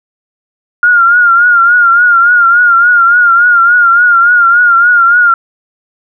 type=tone with vibrato; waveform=sine; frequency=1411 Hz; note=F6; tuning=17 cents sharp; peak=-3 dBFS; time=0.83-5.34 s; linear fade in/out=2 ms; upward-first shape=triangle; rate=3.5 Hz; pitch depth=75 cents each way; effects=none